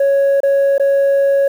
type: tone with dropouts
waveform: sine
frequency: 554.4 Hz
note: C#5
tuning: in tune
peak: -7 dBFS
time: 0-1.48 s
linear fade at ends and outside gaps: 5 ms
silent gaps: 0.404-0.432 / 0.781-0.797 s
effects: tanh soft clip ceiling -9 dBFS + 7-bit